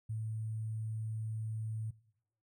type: tone with sample-and-hold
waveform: sine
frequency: 110 Hz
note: A2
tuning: in tune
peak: -35 dBFS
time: 0.09-1.91 s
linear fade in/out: 10 ms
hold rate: 8820 Hz
effects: noise-tail reverb RT60 0.8 s tail -22 dB re dry